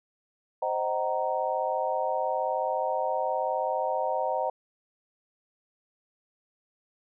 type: chord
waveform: sine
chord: C half-diminished seventh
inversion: none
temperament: equal with one note detuned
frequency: 523.3 / 622.3 / 757.3 / 932.3 Hz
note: C5 / Eb5 / Gb5 / Bb5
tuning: 0 / 0 / +40 / 0 cents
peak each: -31 dBFS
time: 0.62-4.5 s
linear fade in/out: 5 ms
effects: none